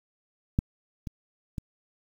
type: clicks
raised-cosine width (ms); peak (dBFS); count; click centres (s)
5; -10 / -22 / -20; 3; 0.589 / 1.072 / 1.582
effects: 8-bit